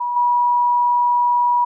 sine tone with level steps, 969 Hz, B5, 33 cents flat, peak -19 / -13 dBFS, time 0-1.65 s, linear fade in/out 10 ms, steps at 0.16 s, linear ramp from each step 5 ms, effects none

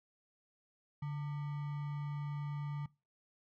sine tone with sample-and-hold, 145.2 Hz, D3, 19 cents flat, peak -36 dBFS, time 1.02-2.86 s, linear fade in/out 5 ms, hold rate 1050 Hz, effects noise-tail reverb RT60 0.3 s tail -23 dB re dry + low-pass 2000 Hz 12 dB/octave

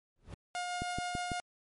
brown noise with exponential growth, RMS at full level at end -39 dBFS, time 0.16-0.34 s, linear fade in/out 1 ms, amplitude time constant 37 ms
sawtooth tone with tremolo, 713 Hz, F5, 36 cents sharp, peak -30 dBFS, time 0.55-1.4 s, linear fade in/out 0 ms, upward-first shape triangle, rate 6.4 Hz, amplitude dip 25%
click train, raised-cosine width 3 ms, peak -24 dBFS, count 4, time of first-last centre 0.82-1.318 s, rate 6.03 Hz
effects MP3 48 kbps

